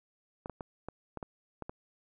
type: clicks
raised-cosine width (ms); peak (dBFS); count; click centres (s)
1; -25; 8; 0.459 / 0.497 / 0.608 / 0.886 / 1.173 / 1.228 / 1.623 / 1.695
effects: none